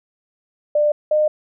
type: tone pair in turn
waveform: sine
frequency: 595 / 609.3 Hz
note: D5 / D#5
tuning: +22 / -36 cents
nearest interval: unison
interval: 42 cents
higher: second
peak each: -13 dBFS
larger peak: neither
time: 0.75-0.92 / 1.11-1.28 s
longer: neither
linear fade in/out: 5 ms
effects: none